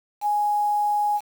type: tone with quantisation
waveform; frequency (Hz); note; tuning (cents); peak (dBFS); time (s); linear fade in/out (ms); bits
sine; 830.6; G#5; 0; -19; 0.21-1.21; 50; 7
effects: none